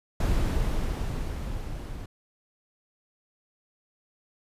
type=noise with level ramp; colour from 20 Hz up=brown; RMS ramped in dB=-23 to -37 dBFS; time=0.2-2.06 s; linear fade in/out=5 ms; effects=resampled to 32000 Hz